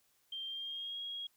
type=tone with pitch glide; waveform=sine; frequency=3168 to 3289 Hz; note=G7 to G#7; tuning=+18 to -18 cents; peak=-39 dBFS; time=0.32-1.27 s; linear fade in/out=5 ms; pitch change=+64 cents; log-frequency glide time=0.47-0.99 s; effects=white hiss -73 dBFS RMS until 1.36 s